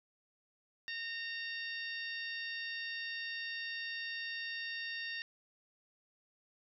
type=harmonic tone; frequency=920 Hz; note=A#5; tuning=23 cents flat; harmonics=2 / 3 / 4 / 5 / 6; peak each=-41 / -45 / -47 / -49 / -51 dBFS; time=0.88-5.22 s; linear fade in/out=0 ms; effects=none